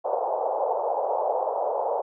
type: band-pass noise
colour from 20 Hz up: pink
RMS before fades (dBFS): -26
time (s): 0.04-2.02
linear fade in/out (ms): 20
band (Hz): 480 to 900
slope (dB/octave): 48
effects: none